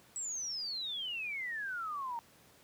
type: exponential sweep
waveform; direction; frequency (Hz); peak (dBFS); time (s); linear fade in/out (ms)
sine; down; 7930 to 910; -36; 0.16-2.19; 0
effects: pink hiss -62 dBFS RMS until 2.63 s + high-pass 100 Hz 12 dB/octave